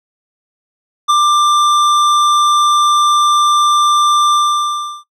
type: tone with ADSR envelope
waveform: square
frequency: 1186 Hz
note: D6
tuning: 17 cents sharp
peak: -7 dBFS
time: 1.08-5.04 s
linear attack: 21 ms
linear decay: 11 ms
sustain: -2 dB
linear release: 710 ms
effects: noise-tail reverb RT60 0.1 s tail -19 dB re dry + low-pass 7000 Hz 12 dB/octave